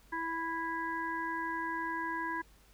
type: harmonic tone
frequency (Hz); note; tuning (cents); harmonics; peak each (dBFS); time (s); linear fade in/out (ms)
329.6; E4; 0; 1 / 3 / 5 / 6; -41 / -36 / -38 / -46; 0.12-2.42; 10
effects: added 50 Hz sine -61 dBFS peak until 2.73 s + pink hiss -64 dBFS RMS until 2.73 s